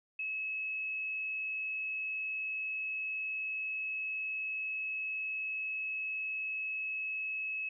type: tone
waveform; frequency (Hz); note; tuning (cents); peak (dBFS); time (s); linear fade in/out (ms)
sine; 2581; E7; -37; -34; 0.19-7.69; 5
effects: none